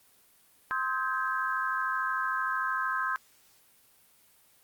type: chord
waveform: sine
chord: Ab major seventh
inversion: first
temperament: equal with one note detuned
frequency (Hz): 1046.5 / 1275.8 / 1568 / 1661.2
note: C6 / Eb6 / G6 / Ab6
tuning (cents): 0 / +43 / 0 / 0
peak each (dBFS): -32 / -33 / -32 / -38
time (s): 0.71-3.16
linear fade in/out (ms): 0
effects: white hiss -62 dBFS RMS until 4.63 s + Opus 32 kbps